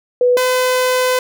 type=tone pair in turn; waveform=sine / sawtooth; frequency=493.9 / 507.2 Hz; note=B4 / B4; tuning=0 / +46 cents; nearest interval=unison; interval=46 cents; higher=second; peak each=-9 dBFS; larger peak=neither; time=0.21-0.37 / 0.37-1.19 s; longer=second; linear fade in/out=2 ms; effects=none